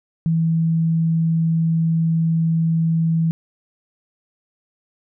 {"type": "tone", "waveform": "sine", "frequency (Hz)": 163.5, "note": "E3", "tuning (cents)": -14, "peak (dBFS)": -15, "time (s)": [0.26, 3.31], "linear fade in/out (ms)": 0, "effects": []}